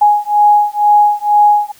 sine beating tone pair, 830.6 / 832.7 Hz, G#5 / G#5, 0 / +4 cents, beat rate 2.1 Hz, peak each -10 dBFS, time 0.01-1.72 s, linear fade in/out 10 ms, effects white hiss -45 dBFS RMS until 1.79 s

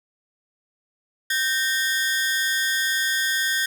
sawtooth ring-modulated tone, 1700 Hz, G#6, 40 cents sharp, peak -14 dBFS, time 1.3-3.66 s, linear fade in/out 5 ms, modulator 141 Hz, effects none

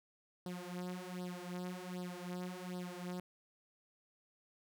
sawtooth tone with flanger, 180 Hz, F#3, 47 cents flat, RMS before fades -44 dBFS, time 0.46-3.2 s, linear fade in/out 2 ms, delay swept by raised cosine 0.21 to 5.81 ms, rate 1.3 Hz, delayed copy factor +0.85, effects none

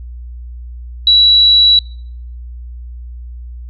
sine tone, 3918 Hz, B7, 15 cents flat, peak -5 dBFS, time 1.07-1.79 s, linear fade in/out 2 ms, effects noise-tail reverb RT60 0.6 s tail -25 dB re dry + added 60 Hz sine -26 dBFS peak until 3.69 s

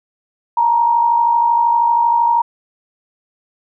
sine tone pair together, 888.2 / 941 Hz, A5 / A#5, +16 / +16 cents, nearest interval minor second, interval 100 cents, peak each -20 / -11 dBFS, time 0.57-2.42 s, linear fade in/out 5 ms, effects none

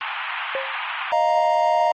pink band-pass noise, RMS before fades -28 dBFS, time 0.01-1.12 s, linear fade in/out 0 ms, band 820 to 3100 Hz, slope 48 dB/octave
sine tone with exponential decay, 537 Hz, C5, 45 cents sharp, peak -20 dBFS, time 0.55-0.81 s, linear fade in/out 1 ms, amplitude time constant 55 ms
triangle chord, Eb suspended second, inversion none, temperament just, 622.3 / 700 / 933.4 Hz, Eb5 / F5 / Bb5, 0 / +4 / +2 cents, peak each -19 / -18 / -18 dBFS, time 1.12-1.92 s, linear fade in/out 5 ms
effects MP3 32 kbps

